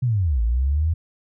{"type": "linear two-way sweep", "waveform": "sine", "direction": "down then up", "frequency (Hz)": [131.1, 54, 84.1], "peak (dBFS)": -17, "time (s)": [0.02, 0.94], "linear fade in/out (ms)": 10, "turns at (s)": 0.42, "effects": []}